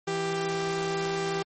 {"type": "tone pair together", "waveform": "sawtooth", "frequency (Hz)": [165.4, 393.4], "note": ["E3", "G4"], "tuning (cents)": [6, 6], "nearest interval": "octave + minor third", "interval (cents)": 1500, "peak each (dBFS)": [-30, -24], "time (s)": [0.07, 1.43], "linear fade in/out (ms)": 10, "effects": ["MP3 32 kbps"]}